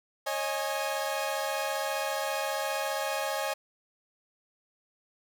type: chord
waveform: sawtooth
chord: C# suspended second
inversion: none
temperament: equal with one note detuned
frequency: 547.4 / 622.3 / 830.6 Hz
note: C#5 / D#5 / G#5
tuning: -22 / 0 / 0 cents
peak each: -30 dBFS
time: 0.26-3.54 s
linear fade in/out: 10 ms
effects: none